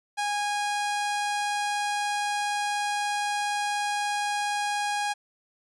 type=tone; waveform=sawtooth; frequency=823 Hz; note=G#5; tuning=16 cents flat; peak=-22 dBFS; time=0.17-5.14 s; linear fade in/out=20 ms; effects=resampled to 24000 Hz